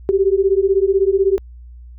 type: beating tone pair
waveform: sine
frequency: 381 / 397 Hz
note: G4 / G4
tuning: -49 / +22 cents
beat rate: 16 Hz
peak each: -15 dBFS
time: 0.09-1.38 s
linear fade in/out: 0 ms
effects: added 60 Hz sine -35 dBFS peak until 1.98 s